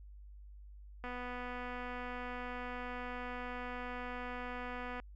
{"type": "click train", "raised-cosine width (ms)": 0.5, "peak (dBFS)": -29, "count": 979, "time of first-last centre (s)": [1.04, 5], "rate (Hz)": 247, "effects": ["added 50 Hz sine -50 dBFS peak until 5.15 s"]}